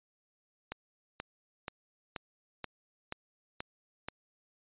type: click train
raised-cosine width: 0.3 ms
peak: -21 dBFS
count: 8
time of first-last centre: 0.72-4.085 s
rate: 2.08 Hz
effects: resampled to 8000 Hz